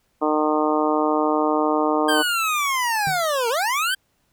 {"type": "harmonic tone", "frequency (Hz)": 152.8, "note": "D#3", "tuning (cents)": -31, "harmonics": [2, 3, 4, 5, 6, 7, 8], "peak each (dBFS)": [-22, -24, -25, -26, -27, -27, -28], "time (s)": [0.21, 2.23], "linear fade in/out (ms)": 20}
{"type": "linear two-way sweep", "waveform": "25% pulse", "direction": "down then up", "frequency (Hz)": [1600, 446.4, 1600], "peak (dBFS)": -16, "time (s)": [2.08, 3.95], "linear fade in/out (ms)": 10, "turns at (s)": 3.49}
{"type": "tone with exponential decay", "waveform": "triangle", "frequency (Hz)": 153.1, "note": "D#3", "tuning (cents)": -28, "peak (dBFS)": -22, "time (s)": [3.07, 3.28], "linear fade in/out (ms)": 0, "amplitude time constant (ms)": 44}
{"effects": ["pink hiss -67 dBFS RMS until 4.32 s"]}